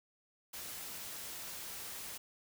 white noise, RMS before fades -45 dBFS, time 0.53-2.18 s, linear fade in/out 10 ms, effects none

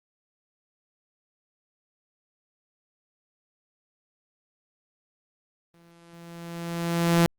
sawtooth tone with exponential growth, 169.5 Hz, E3, 49 cents sharp, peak -12 dBFS, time 5.74-7.26 s, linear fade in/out 0 ms, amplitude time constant 330 ms, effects Opus 32 kbps

